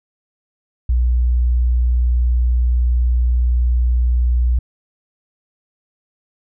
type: tone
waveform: sine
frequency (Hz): 60.7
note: B1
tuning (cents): -29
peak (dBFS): -12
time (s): 0.89-4.59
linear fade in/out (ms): 5
effects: none